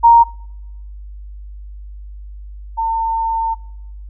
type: tone pair in turn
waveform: sine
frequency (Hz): 932.3 / 904.2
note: A#5 / A5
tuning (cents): 0 / +47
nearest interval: minor second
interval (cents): 53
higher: first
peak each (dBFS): -4 / -15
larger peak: first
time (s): 0.03-0.24 / 2.77-3.55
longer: second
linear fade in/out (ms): 20
effects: noise-tail reverb RT60 0.9 s tail -26 dB re dry + added 50 Hz sine -30 dBFS peak until 4.09 s